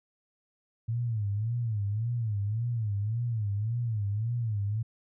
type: tone with vibrato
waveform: sine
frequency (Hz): 110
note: A2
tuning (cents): 0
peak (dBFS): -27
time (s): 0.88-4.83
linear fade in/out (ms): 10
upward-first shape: sine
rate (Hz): 1.8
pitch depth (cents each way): 160
effects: none